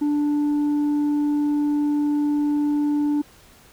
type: tone with tanh clipping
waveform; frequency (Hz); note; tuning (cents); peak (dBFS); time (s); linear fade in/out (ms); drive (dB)
sine; 293.7; D4; 0; -19; 0.01-3.22; 10; 3
effects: pink hiss -51 dBFS RMS until 3.72 s